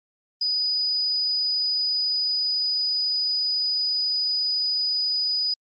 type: tone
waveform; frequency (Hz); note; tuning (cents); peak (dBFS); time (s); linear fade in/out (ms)
sine; 4963; D#8; -5; -21; 0.41-5.54; 5
effects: Opus 24 kbps